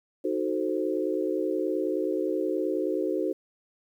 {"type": "chord", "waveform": "sine", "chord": "D# diminished seventh", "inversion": "none", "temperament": "equal", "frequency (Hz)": [311.1, 370, 440, 523.3], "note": ["D#4", "F#4", "A4", "C5"], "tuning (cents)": [0, 0, 0, 0], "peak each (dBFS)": [-30, -29, -32, -32], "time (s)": [0.24, 3.33], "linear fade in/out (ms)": 10, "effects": ["10-bit"]}